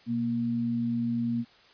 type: tone pair together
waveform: sine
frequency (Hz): 123.47 / 235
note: B2 / A#3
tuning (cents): 0 / +14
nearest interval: major seventh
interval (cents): 1114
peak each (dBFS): -35 / -26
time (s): 0.06-1.45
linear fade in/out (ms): 50
effects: white hiss -57 dBFS RMS until 1.73 s + resampled to 11025 Hz